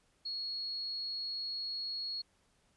sine tone, 4326 Hz, C#8, 43 cents flat, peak -36 dBFS, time 0.25-2.22 s, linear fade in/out 10 ms, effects pink hiss -72 dBFS RMS until 2.76 s + resampled to 24000 Hz

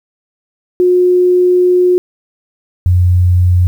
sine tone pair in turn, 360.7 / 89.6 Hz, F#4 / F2, -44 / +45 cents, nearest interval 2 octaves, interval 2411 cents, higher first, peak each -6 dBFS, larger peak neither, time 0.8-1.98 / 2.86-3.67 s, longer first, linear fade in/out 0 ms, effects 7-bit

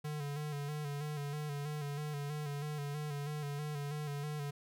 square tone with vibrato, 146.83 Hz, D3, in tune, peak -38 dBFS, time 0.04-4.51 s, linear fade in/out 10 ms, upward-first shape square, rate 3.1 Hz, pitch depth 42 cents each way, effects none

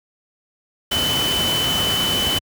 sine tone in noise, 3020 Hz, F#7, 35 cents sharp, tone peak -19 dBFS, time 0.91-2.39 s, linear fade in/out 10 ms, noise pink, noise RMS -23 dBFS, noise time 0.91-2.39 s, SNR +1 dB, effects high-pass 80 Hz 12 dB/octave

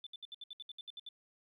triangle tone bursts, 3520 Hz, A7, in tune, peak -40 dBFS, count 12, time 0.04-1.089 s, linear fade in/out 2 ms, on 26 ms, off 67 ms, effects tanh soft clip ceiling -42 dBFS

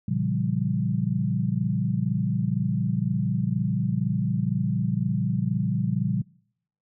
sine chord, G half-diminished seventh, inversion first, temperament equal with one note detuned, 116.54 / 138.59 / 171.91 / 196 Hz, Bb2 / Db3 / F3 / G3, 0 / 0 / -27 / 0 cents, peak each -28 dBFS, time 0.08-6.22 s, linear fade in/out 5 ms, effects noise-tail reverb RT60 0.7 s tail -25 dB re dry

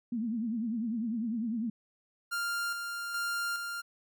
sine tone with vibrato, 227.4 Hz, A#3, 43 cents flat, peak -30 dBFS, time 0.12-1.7 s, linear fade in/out 5 ms, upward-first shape triangle, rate 10 Hz, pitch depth 160 cents each way
45% pulse tone with tremolo, 1396.9 Hz, F6, in tune, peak -31 dBFS, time 2.31-3.82 s, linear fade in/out 20 ms, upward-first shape square, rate 1.2 Hz, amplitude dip 40%
effects none

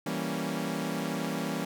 sawtooth chord, E diminished seventh, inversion none, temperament equal, 164.81 / 196 / 233.1 / 277.2 Hz, E3 / G3 / Bb3 / Db4, 0 / 0 / 0 / 0 cents, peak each -32 dBFS, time 0.06-1.65 s, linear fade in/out 5 ms, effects none

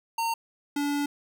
square tone pair in turn, 916 / 287.9 Hz, A#5 / D4, -31 / -34 cents, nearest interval octave + minor sixth, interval 2003 cents, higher first, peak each -26 dBFS, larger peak neither, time 0.18-0.34 / 0.76-1.06 s, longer second, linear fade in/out 5 ms, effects none

